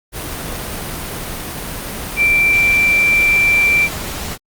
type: tone in noise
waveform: sine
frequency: 2349 Hz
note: D7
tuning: in tune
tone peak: -10 dBFS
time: 2.16-3.89 s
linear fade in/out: 50 ms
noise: pink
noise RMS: -25 dBFS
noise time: 0.12-4.38 s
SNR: +12 dB
effects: Opus 32 kbps